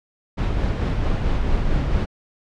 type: noise with tremolo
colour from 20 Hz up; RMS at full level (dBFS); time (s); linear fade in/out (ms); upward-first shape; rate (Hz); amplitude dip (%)
brown; -19; 0.37-2.06; 20; sine; 4.5; 30
effects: low-pass 4000 Hz 12 dB/octave